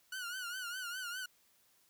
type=tone with vibrato; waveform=sawtooth; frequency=1460 Hz; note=F#6; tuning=24 cents flat; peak=-36 dBFS; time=0.12-1.26 s; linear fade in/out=5 ms; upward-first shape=triangle; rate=4.9 Hz; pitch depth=110 cents each way; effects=white hiss -70 dBFS RMS until 1.89 s